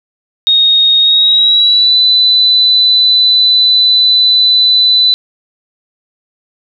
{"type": "tone with pitch glide", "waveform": "sine", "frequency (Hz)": [3729, 3997], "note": ["A#7", "B7"], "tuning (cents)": [0, 20], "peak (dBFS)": -5, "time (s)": [0.47, 5.14], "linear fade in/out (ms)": 0, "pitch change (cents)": 120, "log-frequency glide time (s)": [1, 1.98], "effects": []}